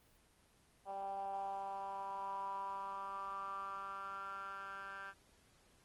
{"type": "tone with band-pass filter sweep", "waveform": "10% pulse", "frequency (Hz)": 196, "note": "G3", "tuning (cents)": 0, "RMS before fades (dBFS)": -44, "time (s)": [0.85, 5.14], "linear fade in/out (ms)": 50, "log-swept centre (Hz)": [730, 1600], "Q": 6.9, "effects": ["pink hiss -69 dBFS RMS until 5.84 s", "Opus 24 kbps"]}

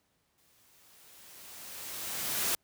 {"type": "noise with exponential growth", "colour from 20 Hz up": "white", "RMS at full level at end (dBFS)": -29, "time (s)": [0.38, 2.55], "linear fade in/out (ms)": 1, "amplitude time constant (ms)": 470, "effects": ["pink hiss -74 dBFS RMS until 2.63 s", "high-pass 60 Hz 12 dB/octave"]}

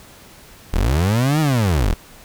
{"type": "linear two-way sweep", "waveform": "30% pulse", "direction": "up then down", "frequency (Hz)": [32.43, 160, 32.43], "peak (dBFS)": -12, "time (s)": [0.73, 1.94], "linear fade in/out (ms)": 10, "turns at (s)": 1.4, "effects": ["pink hiss -44 dBFS RMS until 2.24 s"]}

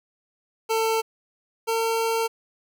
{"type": "tone pair in turn", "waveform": "25% pulse", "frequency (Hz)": [447, 453.5], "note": ["A4", "A#4"], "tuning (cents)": [27, -48], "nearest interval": "unison", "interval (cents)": 25, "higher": "second", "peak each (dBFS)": [-17, -18], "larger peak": "first", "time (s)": [[0.69, 1.02], [1.67, 2.28]], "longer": "second", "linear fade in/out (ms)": 20, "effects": []}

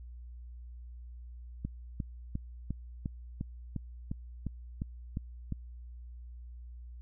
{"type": "click train", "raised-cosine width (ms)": 5, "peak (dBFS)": -22, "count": 12, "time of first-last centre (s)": [1.65, 5.523], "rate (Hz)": 2.84, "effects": ["added 60 Hz sine -44 dBFS peak until 7.01 s"]}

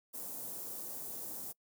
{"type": "band-stop noise", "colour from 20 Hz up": "white", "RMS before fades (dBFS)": -43, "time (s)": [0.13, 1.53], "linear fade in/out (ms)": 20, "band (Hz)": [650, 9700], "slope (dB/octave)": 12, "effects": ["noise-tail reverb RT60 0.1 s tail -25 dB re dry", "high-pass 150 Hz 12 dB/octave"]}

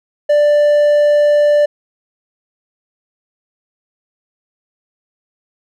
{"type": "tone", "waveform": "triangle", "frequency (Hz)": 589, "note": "D5", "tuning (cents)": 5, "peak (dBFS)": -6, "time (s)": [0.29, 1.66], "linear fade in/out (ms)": 10, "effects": []}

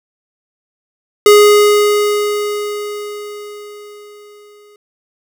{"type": "tone with exponential decay", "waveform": "square", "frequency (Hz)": 415.3, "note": "G#4", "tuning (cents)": 0, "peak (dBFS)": -3, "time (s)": [1.26, 4.76], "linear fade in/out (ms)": 2, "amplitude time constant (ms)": 760, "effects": []}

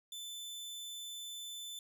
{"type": "tone", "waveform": "sawtooth", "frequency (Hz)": 3520, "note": "A7", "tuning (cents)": 0, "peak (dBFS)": -40, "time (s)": [0.12, 1.79], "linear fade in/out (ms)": 2, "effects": []}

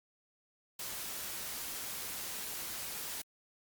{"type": "noise", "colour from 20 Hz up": "white", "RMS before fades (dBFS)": -41, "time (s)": [0.79, 3.22], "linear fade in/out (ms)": 5, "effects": ["Opus 48 kbps"]}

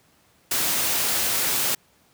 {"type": "noise with amplitude modulation", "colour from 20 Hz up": "white", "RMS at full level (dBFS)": -22, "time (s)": [0.51, 1.75], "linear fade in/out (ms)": 5, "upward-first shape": "sine", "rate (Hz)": 279, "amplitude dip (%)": 25, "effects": ["pink hiss -60 dBFS RMS until 2.13 s", "high-pass 80 Hz 12 dB/octave"]}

